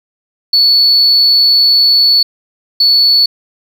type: tone bursts at uneven times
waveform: sine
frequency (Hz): 4435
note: C#8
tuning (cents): 0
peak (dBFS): -4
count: 2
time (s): 0.53-2.23 / 2.8-3.26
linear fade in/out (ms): 5
effects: tanh soft clip ceiling -2 dBFS + 7-bit